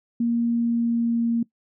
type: tone with pitch glide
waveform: sine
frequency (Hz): 234.6 to 232.6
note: A#3 to A#3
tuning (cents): +11 to -4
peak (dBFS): -19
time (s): 0.2-1.43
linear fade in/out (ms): 5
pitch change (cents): -15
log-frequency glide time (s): 0.49-1.31
effects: noise-tail reverb RT60 0.1 s tail -20 dB re dry